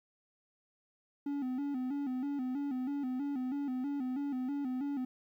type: tone with vibrato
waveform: triangle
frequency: 269 Hz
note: C4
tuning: 48 cents sharp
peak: -31 dBFS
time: 1.26-5.05 s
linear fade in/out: 5 ms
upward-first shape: square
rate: 3.1 Hz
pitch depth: 97 cents each way
effects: 12-bit